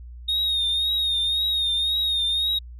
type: tone with vibrato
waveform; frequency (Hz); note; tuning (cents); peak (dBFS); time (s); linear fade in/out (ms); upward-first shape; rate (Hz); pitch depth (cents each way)
sine; 3711; A#7; -9; -18; 0.28-2.59; 10; triangle; 1.9; 61
effects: tanh soft clip ceiling -19 dBFS + added 60 Hz sine -37 dBFS peak until 2.79 s